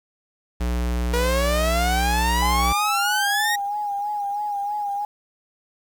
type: tone with pitch glide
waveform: square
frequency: 60.2 to 61.15 Hz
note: B1 to B1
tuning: -44 to -16 cents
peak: -22 dBFS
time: 0.6-2.73 s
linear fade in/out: 10 ms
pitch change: +28 cents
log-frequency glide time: 0.86-2.37 s
type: exponential sweep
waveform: sawtooth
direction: up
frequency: 474.2 to 1904 Hz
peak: -17 dBFS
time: 1.13-3.56 s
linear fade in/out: 10 ms
type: tone with vibrato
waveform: sine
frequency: 820 Hz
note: G#5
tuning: 22 cents flat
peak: -23 dBFS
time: 2.42-5.05 s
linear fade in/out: 2 ms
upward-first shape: sine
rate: 3.1 Hz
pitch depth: 39 cents each way
effects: 8-bit